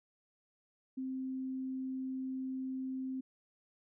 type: tone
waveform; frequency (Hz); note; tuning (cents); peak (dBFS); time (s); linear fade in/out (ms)
sine; 261.6; C4; 0; -36; 0.97-3.21; 10
effects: none